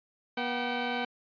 15% pulse tone pair together, 241.6 / 766.5 Hz, B3 / G5, -38 / -39 cents, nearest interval octave + minor sixth, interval 1999 cents, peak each -26 dBFS, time 0.37-1.05 s, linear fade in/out 5 ms, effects resampled to 11025 Hz

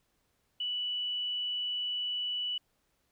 sine tone, 2960 Hz, F#7, in tune, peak -31 dBFS, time 0.6-2.58 s, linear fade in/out 5 ms, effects pink hiss -75 dBFS RMS until 3.11 s

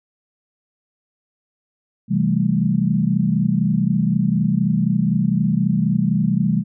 sine chord, A minor seventh, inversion first, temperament equal, 130.81 / 164.81 / 196 / 220 Hz, C3 / E3 / G3 / A3, 0 / 0 / 0 / 0 cents, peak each -23 / -20 / -19 / -22 dBFS, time 2.08-6.64 s, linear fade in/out 50 ms, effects none

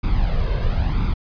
brown noise with flanger, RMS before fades -19 dBFS, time 0.03-1.14 s, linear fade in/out 10 ms, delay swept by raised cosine 0.82 to 1.92 ms, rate 1 Hz, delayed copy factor +0.65, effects resampled to 11025 Hz

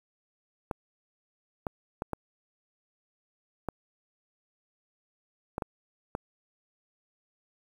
clicks, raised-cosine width 1 ms, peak -17 dBFS, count 8, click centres 0.712 / 1.668 / 2.021 / 2.133 / 3.687 / 5.581 / 5.622 / 6.151 s, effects 8-bit

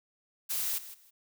blue noise with echo, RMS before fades -32 dBFS, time 0.49-0.79 s, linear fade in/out 20 ms, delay 160 ms, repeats 2, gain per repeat -14 dB, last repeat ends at 1.11 s, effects none

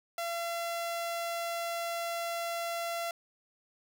sawtooth tone, 680 Hz, F5, 46 cents flat, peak -29 dBFS, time 0.18-3.11 s, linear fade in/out 2 ms, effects none

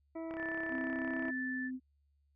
harmonic tone, 326.6 Hz, E4, 16 cents flat, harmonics 1 / 2 / 3 / 4 / 6 / 7, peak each -40 / -44 / -53 / -58 / -60 / -63 dBFS, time 0.15-1.31 s, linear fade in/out 10 ms
click train, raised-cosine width 0.5 ms, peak -31 dBFS, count 34, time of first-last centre 0.31-1.283 s, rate 33.9 Hz
sine tone with tremolo, 1756 Hz, A6, 4 cents flat, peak -37 dBFS, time 0.36-1.71 s, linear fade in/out 50 ms, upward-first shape triangle, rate 1.2 Hz, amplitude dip 30%
sine tone with pitch glide, 259.4 to 257.5 Hz, C4 to C4, -15 to -28 cents, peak -37 dBFS, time 0.69-1.8 s, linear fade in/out 50 ms, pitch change -13 cents, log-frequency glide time 1.08-1.6 s
effects added 71 Hz sine -70 dBFS peak until 2.35 s

